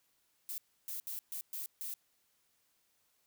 violet noise bursts at uneven times, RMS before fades -41 dBFS, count 6, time 0.49-0.58 / 0.88-1 / 1.07-1.19 / 1.32-1.41 / 1.53-1.66 / 1.81-1.94 s, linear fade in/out 0 ms, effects white hiss -75 dBFS RMS until 3.26 s

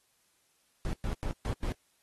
brown noise bursts at uneven times, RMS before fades -32 dBFS, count 5, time 0.85-0.93 / 1.04-1.13 / 1.23-1.31 / 1.45-1.53 / 1.63-1.72 s, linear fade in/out 0 ms, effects white hiss -71 dBFS RMS until 2.02 s + AAC 32 kbps

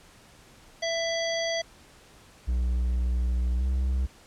harmonic tone, 664 Hz, E5, 12 cents sharp, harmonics 1 / 3 / 5 / 7 / 9, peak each -28 / -33 / -35 / -36 / -38 dBFS, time 0.82-1.62 s, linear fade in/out 10 ms
triangle tone with pitch glide, 61.2 to 64.69 Hz, B1 to C2, -15 to -19 cents, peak -21 dBFS, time 2.47-4.07 s, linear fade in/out 20 ms, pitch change +96 cents, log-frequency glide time 3.58-3.63 s
effects pink hiss -54 dBFS RMS until 4.26 s + low-pass 10000 Hz 12 dB/octave

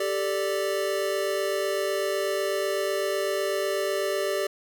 square chord, G suspended second, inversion none, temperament equal, 392 / 440 / 587.3 Hz, G4 / A4 / D5, 0 / 0 / 0 cents, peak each -29 / -33 / -29 dBFS, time 0-4.47 s, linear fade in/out 5 ms, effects none

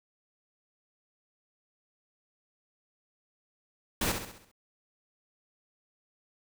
pink noise with echo, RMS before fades -29 dBFS, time 4.01-4.12 s, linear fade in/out 5 ms, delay 66 ms, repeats 6, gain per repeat -6 dB, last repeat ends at 4.516 s, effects none

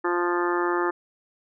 harmonic tone, 175.1 Hz, F3, 5 cents sharp, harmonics 2 / 3 / 4 / 5 / 6 / 7 / 8 / 9 / 10, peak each -24 / -36 / -38 / -30 / -32 / -30 / -35 / -38 / -33 dBFS, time 0.04-0.91 s, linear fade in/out 10 ms, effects none

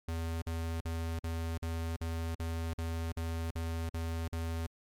square tone bursts, 82.41 Hz, E2, in tune, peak -34 dBFS, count 12, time 0.08-4.666 s, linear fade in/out 5 ms, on 340 ms, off 46 ms, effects MP3 96 kbps

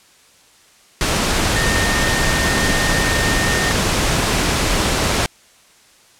sine tone in noise, 1831 Hz, A#6, 32 cents flat, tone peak -21 dBFS, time 1.56-3.72 s, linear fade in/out 0 ms, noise pink, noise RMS -17 dBFS, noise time 1.01-5.26 s, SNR -7 dB, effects white hiss -50 dBFS RMS until 6.19 s + low-pass 9000 Hz 12 dB/octave

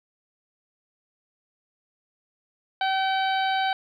harmonic tone, 767 Hz, G5, 38 cents flat, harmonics 1 / 2 / 3 / 4 / 5 / 6, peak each -23 / -29 / -35 / -34 / -35 / -41 dBFS, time 2.81-3.73 s, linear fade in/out 2 ms, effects 10-bit

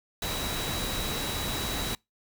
sine tone in noise, 3898 Hz, B7, 23 cents flat, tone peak -36 dBFS, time 0.22-1.95 s, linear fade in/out 2 ms, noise pink, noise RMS -32 dBFS, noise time 0.22-1.95 s, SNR -7 dB, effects noise-tail reverb RT60 0.2 s tail -26 dB re dry

